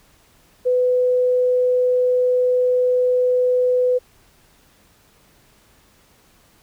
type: tone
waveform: sine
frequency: 500 Hz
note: B4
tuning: 21 cents sharp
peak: -14 dBFS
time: 0.65-3.99 s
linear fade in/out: 20 ms
effects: pink hiss -55 dBFS RMS until 6.62 s